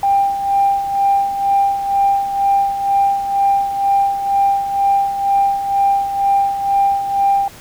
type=tone with tremolo; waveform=sine; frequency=794 Hz; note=G5; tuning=22 cents sharp; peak=-9 dBFS; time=0.03-7.48 s; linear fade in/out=2 ms; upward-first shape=sine; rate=2.1 Hz; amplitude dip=65%; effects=tanh soft clip ceiling -5 dBFS + pink hiss -39 dBFS RMS until 7.6 s